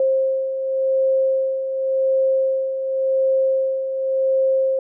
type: beating tone pair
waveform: sine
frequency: 530 / 530.9 Hz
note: C5 / C5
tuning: +22 / +25 cents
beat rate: 0.9 Hz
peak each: -25 / -17 dBFS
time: 0-4.79 s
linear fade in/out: 2 ms
effects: none